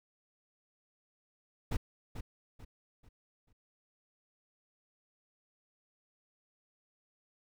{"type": "noise with echo", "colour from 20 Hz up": "brown", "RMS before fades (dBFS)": -30, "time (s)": [1.71, 1.77], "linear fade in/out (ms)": 10, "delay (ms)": 440, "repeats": 4, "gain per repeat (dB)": -9, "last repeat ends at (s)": 3.53, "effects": []}